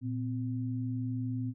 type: tone pair together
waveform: sine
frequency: 116.54 / 256.4 Hz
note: A#2 / C4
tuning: 0 / -35 cents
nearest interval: octave + major second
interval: 1365 cents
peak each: -33 / -35 dBFS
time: 0.01-1.54 s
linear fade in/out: 50 ms
effects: none